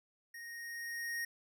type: tone with level ramp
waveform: square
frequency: 1864.7 Hz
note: A#6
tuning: in tune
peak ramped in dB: -47 to -36 dBFS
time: 0.34-1.25 s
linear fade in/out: 5 ms
effects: none